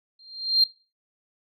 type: tone with exponential growth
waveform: sine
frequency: 4186 Hz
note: C8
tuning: in tune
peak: -11 dBFS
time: 0.19-0.64 s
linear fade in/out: 5 ms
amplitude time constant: 96 ms
effects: noise-tail reverb RT60 0.3 s tail -18 dB re dry + tanh soft clip ceiling -10 dBFS